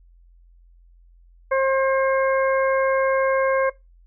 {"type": "harmonic tone", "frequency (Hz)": 534, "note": "C5", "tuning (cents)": 35, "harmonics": [1, 2, 3, 4], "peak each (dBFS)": [-18, -24, -28, -30], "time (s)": [1.51, 3.7], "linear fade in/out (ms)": 10, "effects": ["noise-tail reverb RT60 0.2 s tail -20 dB re dry", "added 43 Hz sine -49 dBFS peak until 4.06 s"]}